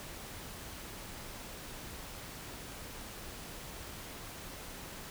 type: silence
effects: pink hiss -46 dBFS RMS until 5.1 s